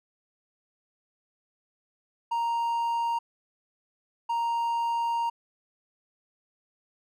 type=tone bursts at uneven times; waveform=triangle; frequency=932.3 Hz; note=A#5; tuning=in tune; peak=-23 dBFS; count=2; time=2.31-3.19 / 4.29-5.3 s; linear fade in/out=10 ms; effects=none